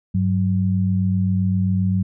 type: tone pair together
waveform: sine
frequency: 98.7 / 186.32 Hz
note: G2 / F#3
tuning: +12 / +12 cents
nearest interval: major seventh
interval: 1100 cents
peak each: -19 dBFS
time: 0.14-2.03 s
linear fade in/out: 10 ms
effects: none